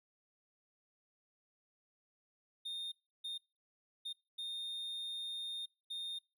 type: tone bursts at uneven times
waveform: triangle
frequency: 3660 Hz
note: A#7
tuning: 32 cents flat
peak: -38 dBFS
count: 5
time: 2.65-2.92 / 3.24-3.38 / 4.05-4.13 / 4.38-5.66 / 5.9-6.19 s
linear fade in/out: 10 ms
effects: noise-tail reverb RT60 0.3 s tail -24 dB re dry